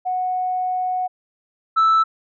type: tone pair in turn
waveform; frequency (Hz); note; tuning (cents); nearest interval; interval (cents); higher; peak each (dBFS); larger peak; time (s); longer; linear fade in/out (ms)
sine; 736 / 1317.1; F#5 / E6; -9 / -2; minor seventh; 1007; second; -19 / -10; second; 0.05-1.08 / 1.76-2.04; first; 20
effects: tanh soft clip ceiling -11 dBFS